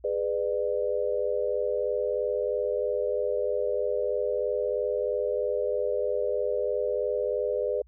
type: chord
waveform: sine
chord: G# diminished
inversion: none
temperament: just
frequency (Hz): 415.3 / 498.4 / 598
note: G#4 / B4 / D5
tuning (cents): 0 / +16 / +31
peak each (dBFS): -30 / -28 / -30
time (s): 0.04-7.82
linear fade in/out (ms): 5
effects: added 60 Hz sine -53 dBFS peak until 7.87 s